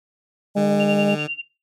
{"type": "noise", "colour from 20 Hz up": "violet", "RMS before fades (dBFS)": -36, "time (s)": [0.54, 1.18], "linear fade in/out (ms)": 50}
{"type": "harmonic tone", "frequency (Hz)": 203.7, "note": "G#3", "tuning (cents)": -33, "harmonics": [1, 2, 3, 4], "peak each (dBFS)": [-19, -27, -21, -30], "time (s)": [0.55, 1.16], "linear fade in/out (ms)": 20}
{"type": "tone", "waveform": "15% pulse", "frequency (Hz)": 150, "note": "D3", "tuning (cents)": 37, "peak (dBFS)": -19, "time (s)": [0.56, 1.28], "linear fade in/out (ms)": 20}
{"type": "tone with tremolo", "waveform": "sine", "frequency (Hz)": 2774, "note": "F7", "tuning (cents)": -12, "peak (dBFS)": -22, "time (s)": [0.79, 1.42], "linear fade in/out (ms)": 20, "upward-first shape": "sine", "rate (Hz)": 10, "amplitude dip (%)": 95}
{"effects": ["noise-tail reverb RT60 0.3 s tail -20 dB re dry", "low-pass 7000 Hz 12 dB/octave"]}